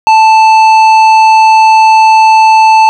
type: tone with tanh clipping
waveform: sine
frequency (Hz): 880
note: A5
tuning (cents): 0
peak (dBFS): -3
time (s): 0.07-2.89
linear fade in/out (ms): 0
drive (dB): 11
effects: none